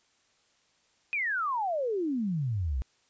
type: exponential sweep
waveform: sine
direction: down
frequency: 2516 to 58.27 Hz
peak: -27 dBFS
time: 1.13-2.82 s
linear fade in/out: 0 ms
effects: white hiss -68 dBFS RMS until 3.09 s + resampled to 16000 Hz